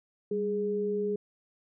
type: tone pair together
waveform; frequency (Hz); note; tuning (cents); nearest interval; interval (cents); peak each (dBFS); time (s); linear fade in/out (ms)
sine; 197.6 / 415.1; G3 / G#4; +14 / -1; octave + minor second; 1285; -34 / -28; 0.31-1.16; 5
effects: none